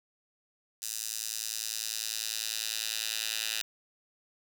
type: tone with high-pass filter sweep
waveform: 10% pulse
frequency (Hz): 110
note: A2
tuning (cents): 0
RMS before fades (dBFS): -35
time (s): 0.82-3.62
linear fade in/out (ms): 5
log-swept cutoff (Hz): 6400 to 3200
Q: 1.3
effects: none